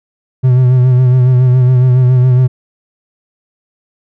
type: tone with vibrato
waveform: triangle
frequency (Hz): 126.7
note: B2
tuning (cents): +45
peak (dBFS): -3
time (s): 0.43-2.48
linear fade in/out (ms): 20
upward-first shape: sine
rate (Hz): 7.2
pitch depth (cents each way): 40
effects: none